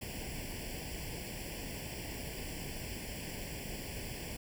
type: noise with comb filter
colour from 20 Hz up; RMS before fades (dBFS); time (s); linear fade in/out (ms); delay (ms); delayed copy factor
pink; -42; 0.01-4.37; 10; 0.39; +1
effects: none